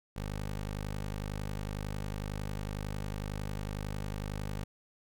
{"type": "tone", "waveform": "15% pulse", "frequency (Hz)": 51, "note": "G#1", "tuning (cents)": -31, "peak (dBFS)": -29, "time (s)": [0.16, 4.64], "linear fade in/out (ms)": 5, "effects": []}